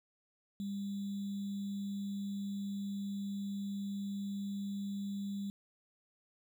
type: tone with sample-and-hold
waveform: sine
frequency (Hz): 199.8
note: G3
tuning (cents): +33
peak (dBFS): -36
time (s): 0.6-5.5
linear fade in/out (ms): 0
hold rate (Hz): 3675
effects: none